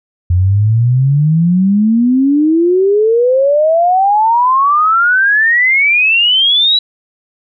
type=exponential sweep; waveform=sine; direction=up; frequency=86.7 to 3951 Hz; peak=-7 dBFS; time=0.3-6.79 s; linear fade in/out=5 ms; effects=none